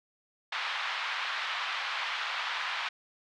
pink band-pass noise, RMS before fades -34 dBFS, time 0.52-2.89 s, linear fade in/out 5 ms, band 960 to 3800 Hz, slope 24 dB/octave, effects none

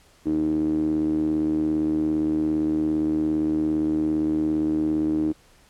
sawtooth tone with band-pass filter, 77.5 Hz, D#2, 6 cents flat, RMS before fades -23 dBFS, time 0.25-5.33 s, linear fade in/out 20 ms, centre 310 Hz, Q 9.2, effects pink hiss -56 dBFS RMS until 5.69 s + low-pass 11000 Hz 12 dB/octave

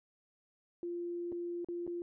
sine tone with dropouts, 346.8 Hz, F4, 12 cents flat, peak -36 dBFS, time 0.83-2.02 s, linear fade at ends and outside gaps 1 ms, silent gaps 1.319-1.324 / 1.646-1.686 / 1.867-1.876 s, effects none

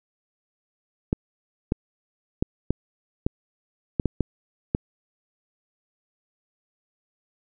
clicks, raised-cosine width 3 ms, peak -8 dBFS, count 9, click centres 1.129 / 1.721 / 2.425 / 2.706 / 3.265 / 3.998 / 4.057 / 4.207 / 4.749 s, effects none

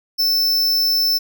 square tone, 5300 Hz, E8, 9 cents sharp, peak -15 dBFS, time 0.18-1.19 s, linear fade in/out 20 ms, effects none

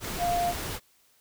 sine tone in noise, 699 Hz, F5, 1 cent sharp, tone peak -24 dBFS, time 0.18-0.54 s, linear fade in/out 50 ms, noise pink, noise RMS -34 dBFS, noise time 0-0.8 s, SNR +7 dB, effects white hiss -64 dBFS RMS until 1.2 s

